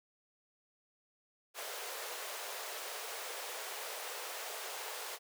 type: high-pass noise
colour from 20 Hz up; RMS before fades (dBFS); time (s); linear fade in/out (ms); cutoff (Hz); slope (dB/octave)
pink; -43; 1.54-5.19; 50; 420; 48
effects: none